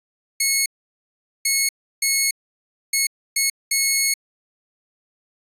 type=tone bursts at uneven times; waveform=10% pulse; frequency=2187 Hz; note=C#7; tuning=24 cents flat; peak=-8 dBFS; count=6; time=0.4-0.66 / 1.45-1.69 / 2.02-2.31 / 2.93-3.07 / 3.36-3.5 / 3.71-4.14 s; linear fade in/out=5 ms; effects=resampled to 32000 Hz